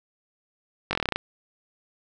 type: slowing click train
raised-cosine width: 0.3 ms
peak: -8 dBFS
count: 10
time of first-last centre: 0.91-1.16 s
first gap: 20 ms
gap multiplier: 1.08
effects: none